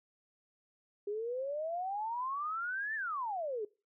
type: exponential two-way sweep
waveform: sine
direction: up then down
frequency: 401 to 1808 to 401 Hz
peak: -34 dBFS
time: 1.07-3.65 s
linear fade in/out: 5 ms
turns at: 2.95 s
effects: noise-tail reverb RT60 0.3 s tail -22 dB re dry